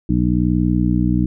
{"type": "harmonic tone", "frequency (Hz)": 60.8, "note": "B1", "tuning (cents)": -26, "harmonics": [1, 2, 3, 4, 5], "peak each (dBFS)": [-21, -21, -18, -22, -20], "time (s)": [0.09, 1.26], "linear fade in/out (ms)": 5, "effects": []}